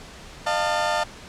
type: tone cluster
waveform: 30% pulse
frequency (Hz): 609 / 699 / 892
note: D#5 / F5 / A5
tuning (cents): -37 / +1 / +23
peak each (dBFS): -23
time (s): 0.46-1.04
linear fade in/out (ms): 10
effects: pink hiss -42 dBFS RMS until 1.28 s + low-pass 7000 Hz 12 dB/octave